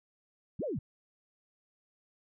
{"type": "linear two-way sweep", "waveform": "sine", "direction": "up then down", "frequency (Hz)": [87, 644, 87], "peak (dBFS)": -32, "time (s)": [0.59, 0.79], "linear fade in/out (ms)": 5, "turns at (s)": 0.64, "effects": []}